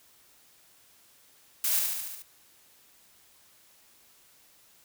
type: noise with echo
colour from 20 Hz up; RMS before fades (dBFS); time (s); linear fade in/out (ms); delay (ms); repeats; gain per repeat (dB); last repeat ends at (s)
blue; -27; 1.64-1.79; 2; 72; 6; -3; 2.222
effects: white hiss -60 dBFS RMS until 4.84 s